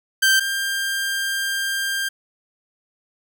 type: tone pair in turn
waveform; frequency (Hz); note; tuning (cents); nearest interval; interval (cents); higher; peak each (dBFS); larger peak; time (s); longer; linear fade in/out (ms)
sawtooth; 1566 / 1592.5; G6 / G6; -2 / +27; unison; 29; second; -10 / -18; first; 0.22-0.4 / 0.4-2.09; second; 10
effects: none